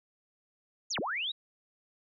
sine linear two-way sweep, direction down then up, 7220 to 138.3 to 3927 Hz, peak -31 dBFS, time 0.9-1.32 s, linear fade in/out 10 ms, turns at 0.99 s, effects none

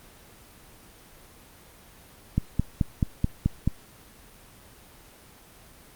click train, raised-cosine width 5 ms, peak -9 dBFS, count 7, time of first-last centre 2.38-3.676 s, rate 4.63 Hz, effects pink hiss -51 dBFS RMS until 5.95 s + Opus 24 kbps

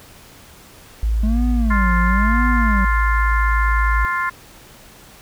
sine tone, 55 Hz, A1, in tune, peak -15 dBFS, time 1.03-4.05 s, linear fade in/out 0 ms
triangle tone with vibrato, 208.8 Hz, G#3, 10 cents sharp, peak -17 dBFS, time 1.23-2.85 s, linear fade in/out 5 ms, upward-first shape sine, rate 1 Hz, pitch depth 290 cents each way
harmonic tone, 350 Hz, F4, 4 cents sharp, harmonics 3 / 4 / 5 / 6, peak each -21 / -24 / -24 / -29 dBFS, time 1.7-4.3 s, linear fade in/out 10 ms
effects pink hiss -44 dBFS RMS until 5.21 s

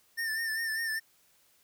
square tone with vibrato, 1795 Hz, A6, 34 cents sharp, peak -31 dBFS, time 0.17-1 s, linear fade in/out 20 ms, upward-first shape sine, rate 5 Hz, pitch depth 48 cents each way, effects white hiss -66 dBFS RMS until 1.63 s

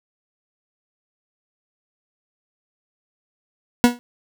40% pulse tone with exponential decay, 242.1 Hz, B3, 34 cents flat, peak -5 dBFS, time 3.84-3.99 s, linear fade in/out 0 ms, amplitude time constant 32 ms, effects none

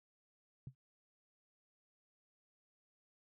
sine tone with exponential decay, 130.81 Hz, C3, in tune, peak -40 dBFS, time 0.67-0.75 s, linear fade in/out 2 ms, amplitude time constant 16 ms, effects none

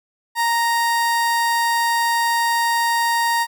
30% pulse tone, 932 Hz, A#5, 1 cent flat, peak -14 dBFS, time 0.35-3.47 s, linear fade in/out 50 ms, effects none

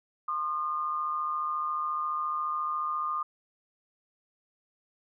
sine tone pair together, 1062 / 1216.3 Hz, C6 / D#6, +25 / -40 cents, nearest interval major second, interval 235 cents, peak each -35 / -29 dBFS, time 0.28-3.23 s, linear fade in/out 5 ms, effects none

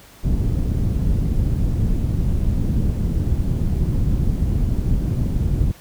pink low-pass noise, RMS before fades -19 dBFS, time 0.23-5.72 s, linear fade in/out 10 ms, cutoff 180 Hz, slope 12 dB/octave, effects pink hiss -46 dBFS RMS until 5.8 s

